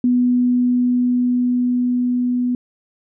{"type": "tone with level ramp", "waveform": "sine", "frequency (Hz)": 246.9, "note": "B3", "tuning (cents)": 0, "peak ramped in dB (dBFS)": [-12, -16], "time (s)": [0.04, 2.55], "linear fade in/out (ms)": 2, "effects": []}